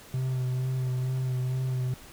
triangle tone with vibrato, 128.5 Hz, C3, 31 cents flat, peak -24 dBFS, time 0.14-1.94 s, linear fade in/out 2 ms, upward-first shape sine, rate 2.2 Hz, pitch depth 22 cents each way, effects pink hiss -49 dBFS RMS until 2.12 s

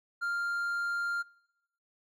triangle tone, 1396.9 Hz, F6, in tune, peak -28 dBFS, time 0.21-1.23 s, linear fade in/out 20 ms, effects noise-tail reverb RT60 1.0 s tail -24 dB re dry

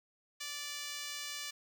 5% pulse tone with high-pass filter, 585 Hz, D5, 7 cents flat, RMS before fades -42 dBFS, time 0.4-1.51 s, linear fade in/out 10 ms, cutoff 1600 Hz, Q 0.81, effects none

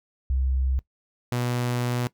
sine / sawtooth tone pair in turn, 65.41 / 122.27 Hz, C2 / B2, 0 / -17 cents, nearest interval major seventh, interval 1083 cents, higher second, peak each -21 / -20 dBFS, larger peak second, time 0.3-0.79 / 1.32-2.07 s, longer second, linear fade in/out 0 ms, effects noise-tail reverb RT60 0.1 s tail -19 dB re dry

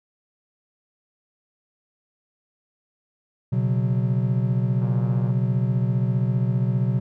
triangle chord, B suspended second, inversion none, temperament equal, 123.47 / 138.59 / 185 Hz, B2 / C#3 / F#3, 0 / 0 / 0 cents, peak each -19 / -24 / -24 dBFS, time 3.52-7 s, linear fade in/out 10 ms
click train, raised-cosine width 1 ms, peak -27 dBFS, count 58, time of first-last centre 4.82-5.303 s, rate 118 Hz
effects none

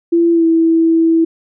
sine tone with pitch glide, 338.1 to 327.9 Hz, E4 to E4, +44 to -9 cents, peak -8 dBFS, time 0.12-1.25 s, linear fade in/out 10 ms, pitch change -53 cents, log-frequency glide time 0.32-0.45 s, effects none

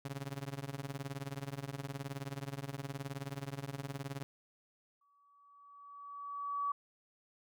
sawtooth tone with tremolo, 138.59 Hz, C#3, in tune, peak -32 dBFS, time 0.05-4.23 s, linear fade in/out 0 ms, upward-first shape triangle, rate 19 Hz, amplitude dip 100%
sine tone with exponential growth, 1140 Hz, C#6, 48 cents sharp, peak -31 dBFS, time 5.01-6.72 s, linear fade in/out 5 ms, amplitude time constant 370 ms
effects none

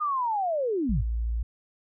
sine linear sweep, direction down, 1240 to 76.5 Hz, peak -24 dBFS, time 0-1.03 s, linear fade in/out 20 ms
sine tone, 57 Hz, A#1, 38 cents flat, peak -25 dBFS, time 0.89-1.43 s, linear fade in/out 5 ms
effects none

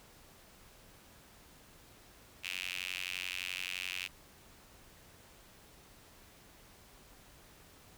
sawtooth tone with high-pass filter, 91.6 Hz, F#2, 17 cents flat, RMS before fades -40 dBFS, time 2.43-4.08 s, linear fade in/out 20 ms, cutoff 2600 Hz, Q 5, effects pink hiss -59 dBFS RMS until 7.97 s

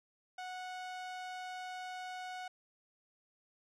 sawtooth tone with low-pass filter, 736 Hz, F#5, 9 cents flat, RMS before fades -44 dBFS, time 0.38-2.48 s, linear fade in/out 5 ms, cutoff 6400 Hz, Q 0.51, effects none

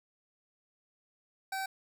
25% pulse tone, 770 Hz, G5, 31 cents flat, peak -30 dBFS, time 1.52-1.66 s, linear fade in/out 5 ms, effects none

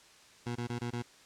20% pulse tone bursts, 120 Hz, B2, 49 cents flat, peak -29 dBFS, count 5, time 0.46-1.024 s, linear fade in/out 10 ms, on 96 ms, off 21 ms, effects white hiss -58 dBFS RMS until 1.25 s + low-pass 7000 Hz 12 dB/octave

